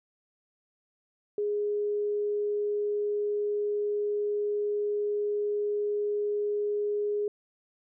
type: tone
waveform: sine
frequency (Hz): 414.4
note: G#4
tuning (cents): -4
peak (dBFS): -26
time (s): 1.38-7.28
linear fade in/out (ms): 2
effects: none